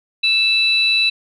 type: tone pair together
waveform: sine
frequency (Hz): 2637 / 3951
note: E7 / B7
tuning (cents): 0 / 0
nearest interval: perfect fifth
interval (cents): 700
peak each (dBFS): -15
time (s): 0.23-1.1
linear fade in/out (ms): 10
effects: tanh soft clip ceiling -5 dBFS